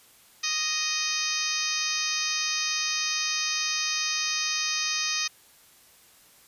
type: harmonic tone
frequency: 622.3 Hz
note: D#5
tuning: in tune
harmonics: 2 / 3 / 4 / 5 / 6 / 7 / 8 / 9 / 10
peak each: -38 / -36 / -32 / -38 / -35 / -36 / -32 / -35 / -32 dBFS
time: 0.43-5.28 s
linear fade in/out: 10 ms
effects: white hiss -56 dBFS RMS until 6.47 s + resampled to 32000 Hz